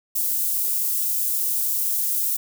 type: high-pass noise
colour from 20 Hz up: white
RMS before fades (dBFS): -23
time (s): 0.15-2.37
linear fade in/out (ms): 10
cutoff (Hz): 11000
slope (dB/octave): 12
effects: none